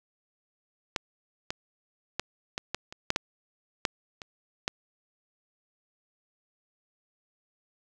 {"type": "clicks", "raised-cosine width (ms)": 0.2, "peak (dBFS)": [-10, -14, -11, -14, -12, -24, -7, -8, -7, -23, -10], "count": 11, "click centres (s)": [0.962, 1.505, 2.196, 2.579, 2.746, 2.925, 3.104, 3.161, 3.852, 4.218, 4.679], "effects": []}